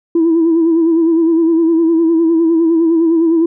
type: tone with vibrato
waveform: sine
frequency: 329.6 Hz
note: E4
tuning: in tune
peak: -7 dBFS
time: 0.15-3.46 s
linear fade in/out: 5 ms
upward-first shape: sine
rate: 9.8 Hz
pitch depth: 50 cents each way
effects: tanh soft clip ceiling -5 dBFS